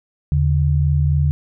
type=tone pair together; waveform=sine; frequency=79.7 / 143.41 Hz; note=D#2 / D3; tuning=+42 / -41 cents; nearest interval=minor seventh; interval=1017 cents; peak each=-16 dBFS; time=0.32-1.31 s; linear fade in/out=0 ms; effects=none